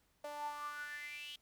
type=tone with high-pass filter sweep; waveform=sawtooth; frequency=293.7 Hz; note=D4; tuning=in tune; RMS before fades=-45 dBFS; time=0.24-1.36 s; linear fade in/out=5 ms; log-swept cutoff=650 to 3200 Hz; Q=9.7; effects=pink hiss -75 dBFS RMS until 1.41 s